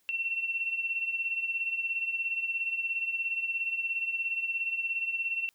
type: beating tone pair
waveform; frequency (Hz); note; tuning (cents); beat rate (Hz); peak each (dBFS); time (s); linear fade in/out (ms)
sine; 2707 / 2724; E7 / F7; +45 / -44; 17; -30 / -36; 0.09-5.49; 0
effects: white hiss -70 dBFS RMS until 5.54 s